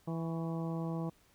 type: harmonic tone with a mistuned harmonic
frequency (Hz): 164.81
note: E3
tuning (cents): 0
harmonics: 1 / 2 / 3 / 4 / 5 / 6 / 7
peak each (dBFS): -35 / -41 / -45 / -47 / -49 / -51 / -52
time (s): 0.07-1.1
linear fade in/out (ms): 10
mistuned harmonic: 7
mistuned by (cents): -50
effects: pink hiss -67 dBFS RMS until 1.34 s